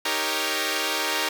5% pulse chord, Eb dominant seventh, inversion none, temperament equal, 311.1 / 392 / 466.2 / 554.4 Hz, Eb4 / G4 / Bb4 / Db5, 0 / 0 / 0 / 0 cents, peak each -18 dBFS, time 0.05-1.29 s, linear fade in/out 5 ms, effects none

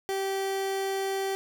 30% pulse tone, 388.3 Hz, G4, 16 cents flat, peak -25 dBFS, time 0.09-1.35 s, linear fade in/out 0 ms, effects none

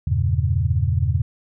sine chord, E diminished seventh, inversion none, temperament equal, 82.41 / 98 / 116.54 / 138.59 Hz, E2 / G2 / Bb2 / Db3, 0 / 0 / 0 / 0 cents, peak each -21 / -22 / -23 / -24 dBFS, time 0.07-1.22 s, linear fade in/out 5 ms, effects none

